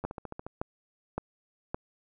two click trains, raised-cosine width 1 ms, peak -24 / -17 dBFS, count 7 / 4, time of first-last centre 0.04-0.466 / 0.05-1.745 s, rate 14.1 / 1.77 Hz, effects none

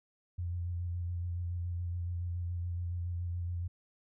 sine tone with vibrato, 87.31 Hz, F2, in tune, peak -33 dBFS, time 0.38-3.68 s, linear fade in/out 10 ms, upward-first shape square, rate 7.1 Hz, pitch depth 20 cents each way, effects none

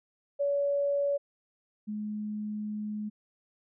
sine tone pair in turn, 567 / 211.2 Hz, C#5 / G#3, +39 / +29 cents, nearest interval octave + perfect fourth, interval 1710 cents, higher first, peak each -25 / -32 dBFS, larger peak first, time 0.39-1.18 / 1.87-3.1 s, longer second, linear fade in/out 20 ms, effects none

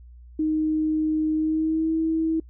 sine tone with pitch glide, 311.1 to 322.1 Hz, D#4 to E4, 0 to -40 cents, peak -20 dBFS, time 0.39-2.4 s, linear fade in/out 5 ms, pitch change +60 cents, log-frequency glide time 1.34-1.93 s, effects noise-tail reverb RT60 0.1 s tail -25 dB re dry + added 60 Hz sine -43 dBFS peak until 2.49 s

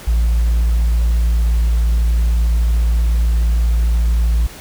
sine tone, 57 Hz, A#1, 38 cents flat, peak -9 dBFS, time 0.07-4.47 s, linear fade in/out 10 ms, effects tanh soft clip ceiling -10 dBFS + pink hiss -36 dBFS RMS until 4.6 s

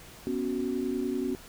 sine chord, B suspended second, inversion none, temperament equal, 246.9 / 277.2 / 370 Hz, B3 / C#4 / F#4, 0 / 0 / 0 cents, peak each -32 dBFS, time 0.27-1.35 s, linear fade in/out 0 ms, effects pink hiss -49 dBFS RMS until 1.48 s

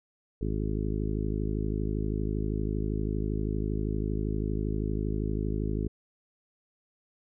harmonic tone, 52.6 Hz, G#1, 23 cents sharp, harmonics 1 / 2 / 3 / 4 / 5 / 6 / 7 / 8, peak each -31 / -34 / -36 / -37 / -38 / -39 / -39 / -40 dBFS, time 0.41-5.88 s, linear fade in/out 5 ms, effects none

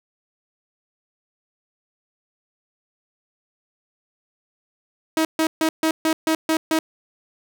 sawtooth tone bursts, 318.7 Hz, D#4, 42 cents sharp, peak -13 dBFS, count 8, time 5.17-6.79 s, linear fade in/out 2 ms, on 80 ms, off 140 ms, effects none

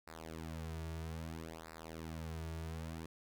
sawtooth tone with flanger, 80.9 Hz, E2, 32 cents flat, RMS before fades -45 dBFS, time 0.07-3.06 s, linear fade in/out 5 ms, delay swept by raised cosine 0.31 to 3.91 ms, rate 0.61 Hz, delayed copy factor -0.9, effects none

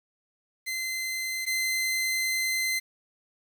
sawtooth tone pair in turn, 2065 / 2065 Hz, C7 / C7, -23 / -23 cents, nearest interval unison, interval 0 cents, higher neither, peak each -26 / -22 dBFS, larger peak second, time 0.66-1.46 / 1.46-2.8 s, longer second, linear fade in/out 20 ms, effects 9-bit

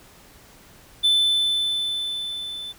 triangle tone with level ramp, 3520 Hz, A7, in tune, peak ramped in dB -13 to -30 dBFS, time 1.03-2.73 s, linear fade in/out 20 ms, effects pink hiss -50 dBFS RMS until 2.78 s

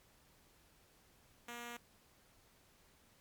5% pulse tone, 238.4 Hz, A#3, 39 cents sharp, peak -34 dBFS, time 1.48-1.77 s, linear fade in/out 5 ms, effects pink hiss -68 dBFS RMS until 3.2 s + MP3 96 kbps

